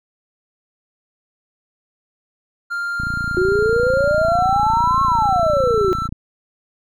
triangle tone with pitch glide, 1396.9 to 1333 Hz, F6 to E6, 0 to +19 cents, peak -19 dBFS, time 2.7-6.08 s, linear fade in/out 20 ms, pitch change -81 cents, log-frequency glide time 4.19-4.46 s
click train, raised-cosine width 5 ms, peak -15 dBFS, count 91, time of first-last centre 3-6.125 s, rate 28.8 Hz
sine exponential two-way sweep, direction up then down, 358.5 to 1098 to 358.5 Hz, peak -14 dBFS, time 3.37-5.93 s, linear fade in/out 0 ms, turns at 5.03 s
effects none

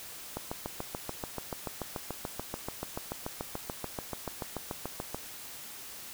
click train, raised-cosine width 1 ms, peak -20 dBFS, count 34, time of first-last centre 0.37-5.146 s, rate 6.91 Hz, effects white hiss -45 dBFS RMS until 6.13 s

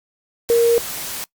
sine tone in noise, 467.4 Hz, A#4, 5 cents sharp, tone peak -11 dBFS, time 0.5-0.78 s, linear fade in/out 0 ms, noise white, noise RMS -28 dBFS, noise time 0.49-1.24 s, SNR +14 dB, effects noise-tail reverb RT60 0.1 s tail -23 dB re dry + Opus 48 kbps

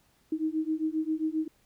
sine beating tone pair, 311.1 / 318.6 Hz, D#4 / D#4, 0 / +41 cents, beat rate 7.5 Hz, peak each -30 dBFS, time 0.32-1.48 s, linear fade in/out 5 ms, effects pink hiss -67 dBFS RMS until 1.65 s

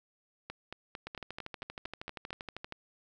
two click trains, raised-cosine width 0.3 ms, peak -24 / -24 dBFS, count 22 / 9, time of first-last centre 1.07-2.724 / 0.5-2.306 s, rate 12.7 / 4.43 Hz, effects none

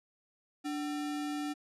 sine tone with sample-and-hold, 293.7 Hz, D4, in tune, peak -33 dBFS, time 0.64-1.54 s, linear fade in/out 20 ms, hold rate 1050 Hz, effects low-pass 10000 Hz 12 dB/octave

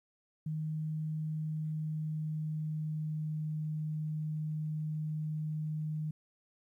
sine tone with pitch glide, 155.56 to 154.22 Hz, D#3 to D#3, 0 to -15 cents, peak -33 dBFS, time 0.46-6.11 s, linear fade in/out 5 ms, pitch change -15 cents, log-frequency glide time 1.2-3.53 s, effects 12-bit

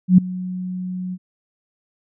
sine tone with ADSR envelope, 183.1 Hz, F#3, 18 cents flat, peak -4 dBFS, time 0.08-1.18 s, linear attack 100 ms, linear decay 6 ms, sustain -20 dB, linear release 48 ms, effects none

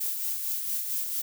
violet noise with tremolo, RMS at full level -29 dBFS, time 0-1.22 s, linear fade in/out 10 ms, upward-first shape sine, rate 4.4 Hz, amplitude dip 40%, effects none

